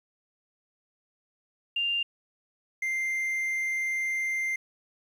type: tone pair in turn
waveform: sine / triangle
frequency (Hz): 2794 / 2093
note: F7 / C7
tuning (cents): 0 / 0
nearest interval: perfect fourth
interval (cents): 500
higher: first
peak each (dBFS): -25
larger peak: neither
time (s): 1.76-2.03 / 2.82-4.56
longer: second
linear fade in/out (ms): 5
effects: 10-bit

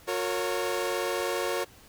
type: tone cluster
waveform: sawtooth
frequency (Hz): 360.2 / 459.3 / 554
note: F#4 / A#4 / C#5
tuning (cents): -46 / -26 / -1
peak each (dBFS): -28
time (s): 0.07-1.65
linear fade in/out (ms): 20
effects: pink hiss -54 dBFS RMS until 1.88 s

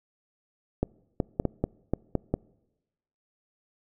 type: clicks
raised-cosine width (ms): 2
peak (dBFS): -11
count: 8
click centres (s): 0.83 / 1.202 / 1.399 / 1.453 / 1.64 / 1.936 / 2.153 / 2.34
effects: noise-tail reverb RT60 1.0 s tail -25 dB re dry

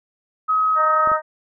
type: tone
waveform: sine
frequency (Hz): 1271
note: D#6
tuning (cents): +36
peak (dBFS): -15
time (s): 0.48-1.17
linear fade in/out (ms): 20
type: harmonic tone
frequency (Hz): 310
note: D#4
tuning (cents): -6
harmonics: 2 / 3 / 4 / 5 / 6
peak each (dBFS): -23 / -27 / -29 / -31 / -33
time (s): 0.75-1.22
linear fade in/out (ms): 50
type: clicks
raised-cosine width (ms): 2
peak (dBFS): -21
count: 2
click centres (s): 1.074 / 1.117
effects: none

